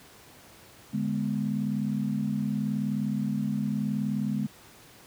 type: chord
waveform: sine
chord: G# diminished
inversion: second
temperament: equal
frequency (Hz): 146.83 / 207.7 / 246.9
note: D3 / G#3 / B3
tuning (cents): 0 / 0 / 0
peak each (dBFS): -32 / -28 / -32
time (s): 0.93-4.47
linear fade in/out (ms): 10
effects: pink hiss -52 dBFS RMS until 5.06 s + high-pass 80 Hz 12 dB/octave